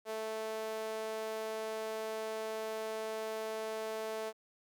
sawtooth tone with high-pass filter, 219.5 Hz, A3, 4 cents flat, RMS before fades -39 dBFS, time 0.05-4.33 s, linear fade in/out 50 ms, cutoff 530 Hz, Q 4, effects none

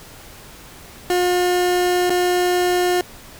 30% pulse tone with dropouts, 358 Hz, F4, 43 cents sharp, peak -13 dBFS, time 1.1-3.01 s, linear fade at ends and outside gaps 1 ms, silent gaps 2.096-2.103 s, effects pink hiss -41 dBFS RMS until 3.39 s

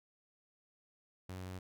sawtooth tone, 92.5 Hz, F#2, in tune, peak -39 dBFS, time 1.29-1.59 s, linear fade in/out 5 ms, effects none

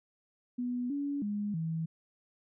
sine tone with pitch steps, 245.9 / 284.1 / 206.3 / 162.2 Hz, B3 / C#4 / G#3 / E3, -7 / +43 / -11 / -28 cents, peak -31 dBFS, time 0.58-1.86 s, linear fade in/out 10 ms, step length 320 ms, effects none

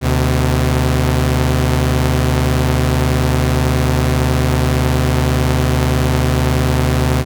sawtooth tone pair together, 74.5 / 127.26 Hz, D2 / C3, +25 / -48 cents, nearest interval major sixth, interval 927 cents, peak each -11 dBFS, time 0.01-7.25 s, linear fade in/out 50 ms, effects none

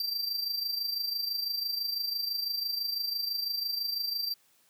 square tone with amplitude modulation, 4699 Hz, D8, in tune, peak -28 dBFS, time 0-4.34 s, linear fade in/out 2 ms, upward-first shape sine, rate 26 Hz, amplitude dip 60%, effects white hiss -66 dBFS RMS until 4.69 s + high-pass 100 Hz 12 dB/octave

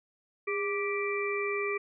harmonic tone with a mistuned harmonic, 391.3 Hz, G4, 3 cents flat, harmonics 1 / 3 / 5 / 6, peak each -31 / -37 / -39 / -34 dBFS, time 0.47-1.78 s, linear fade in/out 10 ms, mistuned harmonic 1, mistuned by +67 cents, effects none

